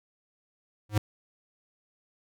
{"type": "tone with exponential growth", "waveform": "square", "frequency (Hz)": 105.5, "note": "G#2", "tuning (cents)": 28, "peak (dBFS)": -18, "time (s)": [0.89, 0.98], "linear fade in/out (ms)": 5, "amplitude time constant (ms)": 19, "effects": []}